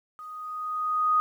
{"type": "tone with level ramp", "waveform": "sine", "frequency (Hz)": 1244.5, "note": "D#6", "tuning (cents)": 0, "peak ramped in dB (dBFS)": [-39, -18], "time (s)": [0.19, 1.2], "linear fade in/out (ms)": 0, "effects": ["10-bit"]}